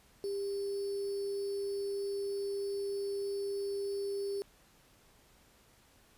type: tone with sample-and-hold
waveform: sine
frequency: 398.4 Hz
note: G4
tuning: 28 cents sharp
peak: -33 dBFS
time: 0.24-4.42 s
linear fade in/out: 0 ms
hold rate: 4900 Hz
effects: pink hiss -64 dBFS RMS until 6.17 s + resampled to 32000 Hz